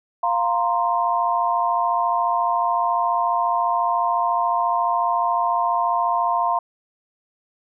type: chord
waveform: sine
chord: F suspended fourth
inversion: none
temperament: equal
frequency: 698.5 / 932.3 / 1046.5 Hz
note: F5 / Bb5 / C6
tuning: 0 / 0 / 0 cents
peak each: -22 dBFS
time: 0.23-6.59 s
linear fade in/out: 5 ms
effects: none